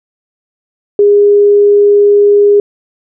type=tone; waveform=sine; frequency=409.1 Hz; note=G#4; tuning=26 cents flat; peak=-3 dBFS; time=0.99-2.6 s; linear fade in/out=2 ms; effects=none